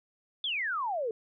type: exponential sweep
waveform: sine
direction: down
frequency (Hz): 3549 to 426.3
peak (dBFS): -29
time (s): 0.44-1.11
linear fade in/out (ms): 2
effects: none